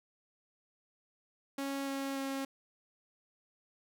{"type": "tone with pitch steps", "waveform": "sawtooth", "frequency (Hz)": [275.6, 273.5, 271.5], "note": ["C#4", "C#4", "C#4"], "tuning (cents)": [-10, -23, -36], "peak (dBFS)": -31, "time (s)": [1.58, 2.45], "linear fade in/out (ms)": 5, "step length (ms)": 290, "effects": []}